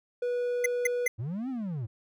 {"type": "tone", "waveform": "triangle", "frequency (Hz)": 488.2, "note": "B4", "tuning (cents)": -20, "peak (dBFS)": -25, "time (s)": [0.22, 1.07], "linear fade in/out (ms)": 5}
{"type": "tone bursts", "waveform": "square", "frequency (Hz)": 2057, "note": "C7", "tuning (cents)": -30, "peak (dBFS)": -23, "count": 3, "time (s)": [0.64, 1.08], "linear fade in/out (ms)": 5, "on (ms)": 20, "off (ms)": 190}
{"type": "linear two-way sweep", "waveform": "triangle", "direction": "up then down", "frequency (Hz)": [100, 271.8, 100], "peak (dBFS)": -29, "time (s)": [1.18, 1.87], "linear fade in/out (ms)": 20, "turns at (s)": 1.49}
{"effects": []}